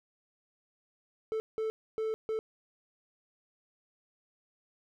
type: tone bursts at uneven times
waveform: triangle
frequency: 440 Hz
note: A4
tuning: in tune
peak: -28 dBFS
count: 4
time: 1.32-1.4 / 1.58-1.7 / 1.98-2.14 / 2.29-2.39 s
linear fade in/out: 0 ms
effects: none